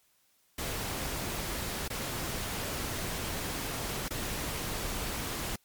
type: noise with dropouts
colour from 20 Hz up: pink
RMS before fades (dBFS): -35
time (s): 0.58-5.56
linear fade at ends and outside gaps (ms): 5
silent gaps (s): 1.88-1.901 / 4.084-4.106
effects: white hiss -69 dBFS RMS until 5.64 s + MP3 96 kbps